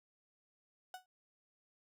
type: tone with exponential decay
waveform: 35% pulse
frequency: 740 Hz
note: F#5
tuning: in tune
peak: -40 dBFS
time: 0.94-1.06 s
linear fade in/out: 2 ms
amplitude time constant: 25 ms
effects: none